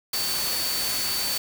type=tone in noise; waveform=sine; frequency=4501 Hz; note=C#8; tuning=26 cents sharp; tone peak=-28 dBFS; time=0.13-1.38 s; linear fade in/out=5 ms; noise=white; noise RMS=-28 dBFS; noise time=0.13-1.38 s; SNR=-3 dB; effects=none